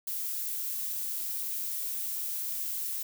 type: noise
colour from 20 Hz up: violet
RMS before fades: -34 dBFS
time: 0.07-3.03 s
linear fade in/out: 5 ms
effects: none